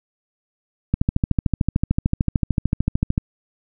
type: click train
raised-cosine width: 5 ms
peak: -5 dBFS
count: 31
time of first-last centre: 0.94-3.179 s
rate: 13.4 Hz
effects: none